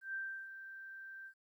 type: tone with ADSR envelope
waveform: sine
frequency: 1568 Hz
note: G6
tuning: in tune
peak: -37 dBFS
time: 0.01-1.34 s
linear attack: 130 ms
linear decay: 330 ms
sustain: -10 dB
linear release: 79 ms
effects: 13-bit